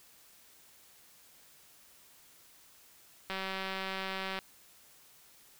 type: click train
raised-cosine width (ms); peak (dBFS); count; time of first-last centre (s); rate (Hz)
0.3; -21; 209; 3.3-4.389; 191
effects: white hiss -60 dBFS RMS until 5.59 s